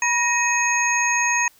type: tone cluster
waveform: sine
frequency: 968 / 1872 / 2526 / 6540 Hz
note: B5 / A#6 / D#7 / G#8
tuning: -35 / +7 / +26 / -28 cents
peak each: -23 dBFS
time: 0.02-1.48 s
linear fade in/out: 2 ms
effects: white hiss -55 dBFS RMS until 1.59 s